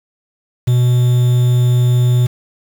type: tone with quantisation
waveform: triangle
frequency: 123.4 Hz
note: B2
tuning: 1 cent flat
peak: -7 dBFS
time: 0.67-2.27 s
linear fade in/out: 10 ms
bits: 5
effects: none